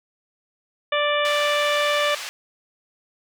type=harmonic tone; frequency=587.3 Hz; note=D5; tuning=in tune; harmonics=1 / 2 / 3 / 4 / 5 / 6; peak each=-22 / -25 / -27 / -28 / -29 / -30 dBFS; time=0.92-2.15 s; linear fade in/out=5 ms
type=band-pass noise; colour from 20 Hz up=white; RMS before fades=-33 dBFS; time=1.25-2.29 s; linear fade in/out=0 ms; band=920 to 4900 Hz; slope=12 dB/octave
effects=none